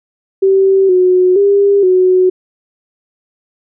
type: tone with pitch steps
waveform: sine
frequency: 386.2 / 365.9 / 401 / 368.9 Hz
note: G4 / F#4 / G4 / F#4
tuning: -26 / -19 / +39 / -5 cents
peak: -6 dBFS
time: 0.42-2.3 s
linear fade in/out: 10 ms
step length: 470 ms
effects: none